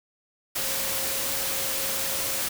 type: tone in noise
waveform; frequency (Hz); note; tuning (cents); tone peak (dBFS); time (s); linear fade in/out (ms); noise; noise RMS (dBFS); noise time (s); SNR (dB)
sine; 540; C#5; -45; -39; 0.58-2.42; 10; white; -28; 0.55-2.49; -14
effects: none